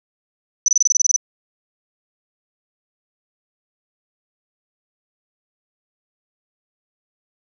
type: tone bursts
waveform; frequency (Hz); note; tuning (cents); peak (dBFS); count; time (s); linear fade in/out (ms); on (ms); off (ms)
sine; 5980; F#8; +17; -11; 11; 0.66-1.162; 2; 22; 26
effects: none